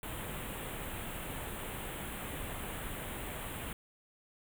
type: band-stop noise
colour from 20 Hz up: pink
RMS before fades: -41 dBFS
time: 0.03-3.73 s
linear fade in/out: 2 ms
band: 3500 to 8000 Hz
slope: 48 dB/octave
effects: none